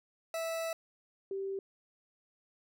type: tone pair in turn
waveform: 40% pulse / sine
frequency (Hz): 656 / 389.4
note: E5 / G4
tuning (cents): -9 / -12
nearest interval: major sixth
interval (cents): 903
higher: first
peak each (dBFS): -33 / -34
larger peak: first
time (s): 0.34-0.73 / 1.31-1.59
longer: first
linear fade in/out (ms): 2
effects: none